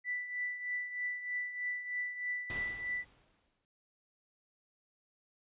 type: tone with tremolo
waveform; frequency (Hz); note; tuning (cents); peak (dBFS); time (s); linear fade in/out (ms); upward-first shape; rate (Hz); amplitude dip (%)
sine; 1977; B6; +1; -32; 0.04-3.05; 50; triangle; 3.2; 70
type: noise with exponential decay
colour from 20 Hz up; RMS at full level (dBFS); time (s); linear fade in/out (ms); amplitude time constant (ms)
pink; -43; 2.5-3.65; 0; 250
effects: resampled to 8000 Hz